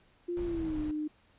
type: tone with pitch glide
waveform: sine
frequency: 349.2 to 304 Hz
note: F4 to D#4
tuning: 0 to -40 cents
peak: -31 dBFS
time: 0.28-1.08 s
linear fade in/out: 10 ms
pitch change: -240 cents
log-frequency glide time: 0.44-0.79 s
type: noise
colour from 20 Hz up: brown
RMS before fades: -41 dBFS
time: 0.37-0.91 s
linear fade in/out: 0 ms
effects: pink hiss -65 dBFS RMS until 1.38 s + resampled to 8000 Hz